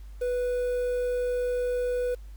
triangle tone with quantisation, 493.5 Hz, B4, 1 cent flat, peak -23 dBFS, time 0.21-2.15 s, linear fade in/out 10 ms, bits 8, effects added 50 Hz sine -40 dBFS peak until 2.36 s + pink hiss -62 dBFS RMS until 2.36 s

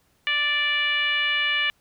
sine tone with frequency modulation, 2340 Hz, D7, 7 cents flat, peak -20 dBFS, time 0.27-1.7 s, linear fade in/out 0 ms, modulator 582 Hz, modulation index 1.4, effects pink hiss -65 dBFS RMS until 1.8 s

